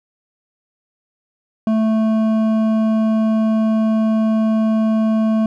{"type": "tone with hard clipping", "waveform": "sine", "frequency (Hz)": 220, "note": "A3", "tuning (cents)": 0, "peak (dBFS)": -15, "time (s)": [1.67, 5.46], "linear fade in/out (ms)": 2, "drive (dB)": 9, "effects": []}